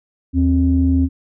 sine tone pair together, 79.22 / 265.7 Hz, D#2 / C4, +32 / +27 cents, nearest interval octave + major sixth, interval 2095 cents, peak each -14 dBFS, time 0.33-1.09 s, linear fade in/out 50 ms, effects tanh soft clip ceiling -4 dBFS

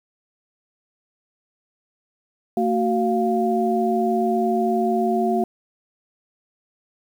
sine tone cluster, 226.6 / 372.5 / 699 Hz, A#3 / F#4 / F5, -49 / +12 / +1 cents, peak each -22 dBFS, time 2.57-5.44 s, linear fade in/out 2 ms, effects 8-bit

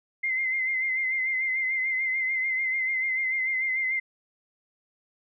sine tone with vibrato, 2077 Hz, C7, 13 cents flat, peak -24 dBFS, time 0.23-4 s, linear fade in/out 10 ms, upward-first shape sine, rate 6.8 Hz, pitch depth 40 cents each way, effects none

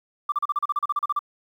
sine tone bursts, 1174.7 Hz, D6, in tune, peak -19 dBFS, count 14, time 0.29-1.192 s, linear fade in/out 5 ms, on 31 ms, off 36 ms, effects tanh soft clip ceiling -15 dBFS + 9-bit

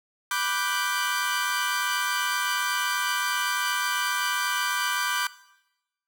sawtooth chord, G major seventh, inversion first, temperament equal, 987.8 / 1174.7 / 1480 / 1568 Hz, B5 / D6 / F#6 / G6, 0 / 0 / 0 / 0 cents, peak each -28 / -26 / -28 / -26 dBFS, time 0.31-5.27 s, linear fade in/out 2 ms, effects noise-tail reverb RT60 0.9 s tail -18 dB re dry

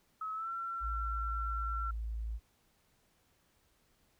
sine tone with pitch glide, 1285 to 1354.4 Hz, E6 to E6, -45 to +46 cents, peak -36 dBFS, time 0.21-1.91 s, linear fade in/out 5 ms, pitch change +91 cents, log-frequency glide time 0.33-0.5 s
sine tone, 55.5 Hz, A1, 16 cents sharp, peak -35 dBFS, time 0.8-2.4 s, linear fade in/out 50 ms
effects pink hiss -72 dBFS RMS until 4.19 s

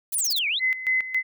violet noise bursts, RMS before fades -29 dBFS, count 5, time 0.12-0.391 s, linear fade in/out 5 ms, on 31 ms, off 29 ms
sine exponential two-way sweep, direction down then up, 11230 to 2181 to 4240 Hz, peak -22 dBFS, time 0.13-0.6 s, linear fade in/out 20 ms, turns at 0.48 s
sine tone with tremolo, 2040 Hz, C7, 44 cents flat, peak -19 dBFS, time 0.59-1.23 s, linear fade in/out 50 ms, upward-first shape square, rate 3.6 Hz, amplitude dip 75%
effects none

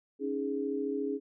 sine chord, C# suspended second, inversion none, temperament equal, 277.2 / 311.1 / 415.3 Hz, C#4 / D#4 / G#4, 0 / 0 / 0 cents, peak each -34 / -38 / -33 dBFS, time 0.19-1.2 s, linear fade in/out 50 ms, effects none

